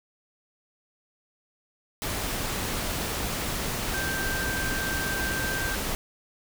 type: tone in noise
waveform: sine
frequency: 1568 Hz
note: G6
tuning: in tune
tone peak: -30 dBFS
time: 3.94-5.75 s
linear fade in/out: 0 ms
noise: pink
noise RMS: -30 dBFS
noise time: 2.02-5.95 s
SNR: -3 dB
effects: none